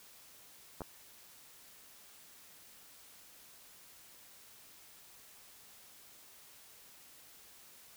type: clicks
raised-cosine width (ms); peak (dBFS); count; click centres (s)
1; -27; 2; 0.807 / 0.818
effects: white hiss -58 dBFS RMS until 7.96 s